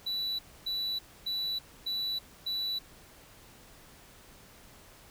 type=tone bursts; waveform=triangle; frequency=3951 Hz; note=B7; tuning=in tune; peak=-29 dBFS; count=5; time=0.06-2.79 s; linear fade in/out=10 ms; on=330 ms; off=270 ms; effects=pink hiss -55 dBFS RMS until 5.1 s